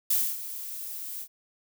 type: noise with ADSR envelope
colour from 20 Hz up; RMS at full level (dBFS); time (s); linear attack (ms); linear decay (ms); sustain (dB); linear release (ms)
violet; -23; 0.1-1.28; 7; 260; -14; 65
effects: none